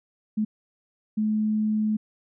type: tone bursts at uneven times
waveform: sine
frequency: 214.7 Hz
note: A3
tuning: 42 cents flat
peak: -21 dBFS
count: 2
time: 0.37-0.45 / 1.17-1.97 s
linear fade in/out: 10 ms
effects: none